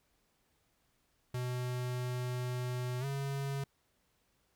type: tone with pitch glide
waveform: square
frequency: 124.7 to 138.36 Hz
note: B2 to C#3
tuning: +17 to -3 cents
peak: -35 dBFS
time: 1.34-3.64 s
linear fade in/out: 5 ms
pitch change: +180 cents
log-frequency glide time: 3-3.05 s
effects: pink hiss -75 dBFS RMS until 4.55 s